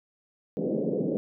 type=band-pass noise; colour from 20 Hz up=white; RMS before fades=-28 dBFS; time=0.57-1.17 s; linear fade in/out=0 ms; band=150 to 520 Hz; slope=48 dB/octave; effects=none